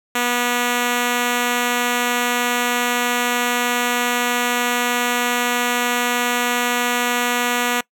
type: tone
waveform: 5% pulse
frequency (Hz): 243.2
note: B3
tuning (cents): -26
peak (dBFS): -6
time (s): 0.15-7.81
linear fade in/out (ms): 5
effects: noise-tail reverb RT60 0.1 s tail -23 dB re dry